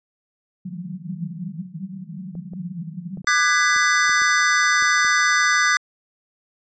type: band-pass noise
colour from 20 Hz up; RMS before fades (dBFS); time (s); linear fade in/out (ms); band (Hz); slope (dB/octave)
white; -32; 0.65-3.22; 10; 160 to 190; 96
type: clicks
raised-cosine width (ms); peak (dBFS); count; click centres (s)
2; -28; 9; 2.353 / 2.535 / 3.173 / 3.245 / 3.763 / 4.095 / 4.219 / 4.824 / 5.048
type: chord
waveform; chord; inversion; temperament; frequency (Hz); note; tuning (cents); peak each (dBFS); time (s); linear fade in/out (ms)
square; G# half-diminished seventh; second; just; 1196.1 / 1495.1 / 1661.2 / 1993.5; D6 / F#6 / G#6 / B6; +31 / +18 / 0 / +16; -22; 3.27-5.77; 2
effects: resampled to 16000 Hz